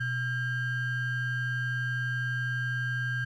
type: ring-modulated tone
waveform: triangle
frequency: 740 Hz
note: F#5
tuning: in tune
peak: -23 dBFS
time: 0-3.25 s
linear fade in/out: 10 ms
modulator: 864 Hz
effects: none